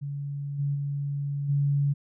sine tone with level steps, 142 Hz, C#3, 42 cents sharp, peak -30 / -24 / -27 / -21 dBFS, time 0.01-1.94 s, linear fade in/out 20 ms, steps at 0.58 / 0.74 / 1.48 s, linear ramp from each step 20 ms, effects none

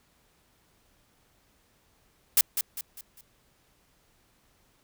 blue noise with echo, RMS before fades -19 dBFS, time 2.37-2.41 s, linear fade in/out 2 ms, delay 200 ms, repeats 4, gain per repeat -8 dB, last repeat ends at 3.21 s, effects pink hiss -66 dBFS RMS until 4.83 s

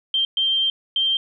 sine tone bursts at uneven times, 3155 Hz, G7, 10 cents sharp, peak -17 dBFS, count 3, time 0.14-0.25 / 0.37-0.7 / 0.96-1.17 s, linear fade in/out 2 ms, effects none

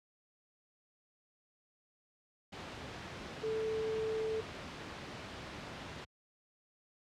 sine tone in noise, 440 Hz, A4, in tune, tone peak -33 dBFS, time 3.43-4.41 s, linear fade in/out 10 ms, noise pink, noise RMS -44 dBFS, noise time 2.52-6.05 s, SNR +8 dB, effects high-pass 80 Hz 12 dB/octave + low-pass 4000 Hz 12 dB/octave

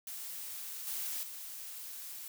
blue noise with level steps, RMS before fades -43 / -38 / -45 dBFS, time 0.07-2.28 s, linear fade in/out 2 ms, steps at 0.87 / 1.23 s, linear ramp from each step 2 ms, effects none

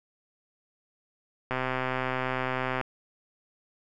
click train, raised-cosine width 0.5 ms, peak -14 dBFS, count 169, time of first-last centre 1.51-2.812 s, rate 129 Hz, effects none

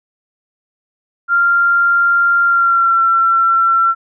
sine tone with pitch glide, 1390 to 1352.8 Hz, F6 to E6, -9 to +44 cents, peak -9 dBFS, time 1.28-3.95 s, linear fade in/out 50 ms, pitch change -47 cents, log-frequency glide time 2.45-3 s, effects none

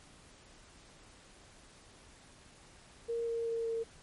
sine tone with pitch steps, 465.4 / 462.2 / 459 / 455.8 Hz, A#4 / A#4 / A#4 / A#4, -3 / -15 / -27 / -39 cents, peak -32 dBFS, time 3.08-3.84 s, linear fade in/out 20 ms, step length 190 ms, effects pink hiss -58 dBFS RMS until 4.02 s + MP3 48 kbps

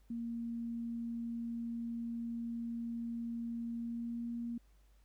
sine tone with pitch glide, 233.1 to 235.4 Hz, A#3 to A#3, 0 to +17 cents, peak -37 dBFS, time 0.1-4.58 s, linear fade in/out 5 ms, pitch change +17 cents, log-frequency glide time 3.76-4.3 s, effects added 50 Hz sine -62 dBFS peak until 5.04 s + pink hiss -75 dBFS RMS until 5.04 s

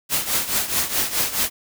white noise with tremolo, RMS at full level -19 dBFS, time 0.09-1.5 s, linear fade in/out 50 ms, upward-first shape triangle, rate 4.7 Hz, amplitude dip 80%, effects none

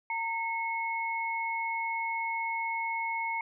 sine tone pair together, 916 / 2185 Hz, A#5 / C#7, -31 / -26 cents, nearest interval octave + minor third, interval 1505 cents, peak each -32 / -33 dBFS, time 0.1-3.41 s, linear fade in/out 2 ms, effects none

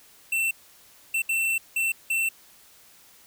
square tone bursts at uneven times, 2688 Hz, E7, 33 cents sharp, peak -23 dBFS, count 5, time 0.32-0.51 / 1.14-1.22 / 1.29-1.58 / 1.76-1.92 / 2.1-2.29 s, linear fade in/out 5 ms, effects white hiss -54 dBFS RMS until 3.26 s

